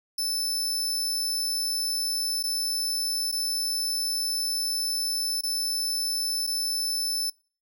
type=tone with dropouts; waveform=sawtooth; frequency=5274 Hz; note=E8; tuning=in tune; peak=-23 dBFS; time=0.18-7.3 s; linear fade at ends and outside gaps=5 ms; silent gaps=2.428-2.437 / 3.316-3.324 / 5.411-5.434 / 6.468-6.473 s; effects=noise-tail reverb RT60 0.4 s tail -24 dB re dry